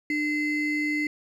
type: ring-modulated tone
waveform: triangle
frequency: 1178 Hz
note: D6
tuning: 5 cents sharp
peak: -19 dBFS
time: 0.1-1.07 s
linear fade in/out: 2 ms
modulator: 878 Hz
effects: none